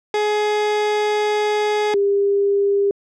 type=tone pair in turn; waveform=30% pulse / sine; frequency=420.4 / 400.8 Hz; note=G#4 / G4; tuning=+21 / +38 cents; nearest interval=minor second; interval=83 cents; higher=first; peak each=-14 dBFS; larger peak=neither; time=0.14-1.94 / 1.94-2.91 s; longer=first; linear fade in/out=2 ms; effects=low-pass 5000 Hz 12 dB/octave